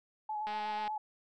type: tone with vibrato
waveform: sine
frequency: 851 Hz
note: G#5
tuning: 42 cents sharp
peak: -34 dBFS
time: 0.29-0.98 s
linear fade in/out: 5 ms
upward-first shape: square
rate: 8.2 Hz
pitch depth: 21 cents each way
type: click train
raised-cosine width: 0.3 ms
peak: -28 dBFS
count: 87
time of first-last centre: 0.47-0.878 s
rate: 211 Hz
effects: none

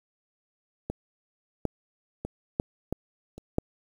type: clicks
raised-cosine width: 2 ms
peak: -17 / -12 / -19 / -11 / -15 / -29 / -10 dBFS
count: 7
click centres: 0.9 / 1.653 / 2.25 / 2.599 / 2.926 / 3.38 / 3.584 s
effects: 8-bit

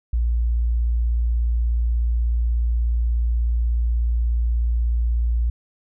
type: tone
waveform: sine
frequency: 58.27 Hz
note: A#1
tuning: in tune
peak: -17 dBFS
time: 0.13-5.5 s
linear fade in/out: 5 ms
effects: none

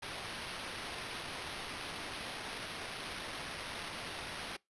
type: noise with sample-and-hold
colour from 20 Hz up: blue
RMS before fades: -43 dBFS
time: 0.02-4.57 s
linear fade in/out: 10 ms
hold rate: 7350 Hz
effects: noise-tail reverb RT60 0.2 s tail -24 dB re dry + resampled to 24000 Hz

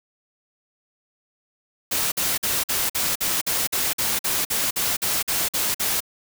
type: noise bursts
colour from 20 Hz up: white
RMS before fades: -23 dBFS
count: 16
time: 1.91-6.005 s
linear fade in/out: 10 ms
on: 210 ms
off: 49 ms
effects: none

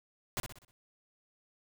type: noise with echo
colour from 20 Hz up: pink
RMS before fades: -34 dBFS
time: 0.37-0.4 s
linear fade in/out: 0 ms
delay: 62 ms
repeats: 5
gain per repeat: -7 dB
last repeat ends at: 0.71 s
effects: none

